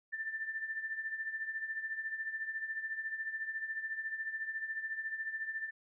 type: tone with tremolo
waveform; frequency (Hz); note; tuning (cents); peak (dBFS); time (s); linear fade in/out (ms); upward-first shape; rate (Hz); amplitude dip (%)
sine; 1777; A6; +17; -33; 0.12-5.71; 20; triangle; 14; 75
effects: none